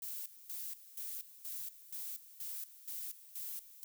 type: noise with tremolo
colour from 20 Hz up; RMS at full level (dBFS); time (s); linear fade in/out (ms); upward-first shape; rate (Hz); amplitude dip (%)
violet; -43; 0.02-3.84; 5; square; 2.1; 80
effects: none